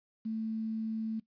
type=tone with quantisation; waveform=sine; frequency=221.3 Hz; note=A3; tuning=10 cents sharp; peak=-32 dBFS; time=0.25-1.2 s; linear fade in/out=10 ms; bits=10; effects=noise-tail reverb RT60 0.1 s tail -18 dB re dry + resampled to 11025 Hz